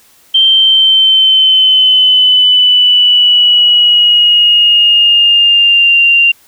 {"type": "tone with pitch glide", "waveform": "sine", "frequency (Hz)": [3136, 2778], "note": ["G7", "F7"], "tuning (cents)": [0, -10], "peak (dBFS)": -4, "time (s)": [0.34, 6.32], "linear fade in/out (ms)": 10, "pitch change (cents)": -210, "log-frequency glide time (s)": [0.45, 6], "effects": ["white hiss -46 dBFS RMS until 6.47 s"]}